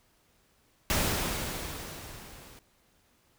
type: noise with level ramp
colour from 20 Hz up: pink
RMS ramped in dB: -26 to -52 dBFS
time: 0.9-2.59 s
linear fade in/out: 0 ms
effects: pink hiss -67 dBFS RMS until 3.38 s